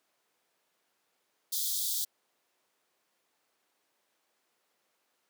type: high-pass noise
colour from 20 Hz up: white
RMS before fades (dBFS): -32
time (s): 1.52-2.05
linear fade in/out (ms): 10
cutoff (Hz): 3300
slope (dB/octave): 96
effects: pink hiss -75 dBFS RMS until 5.29 s + high-pass 400 Hz 12 dB/octave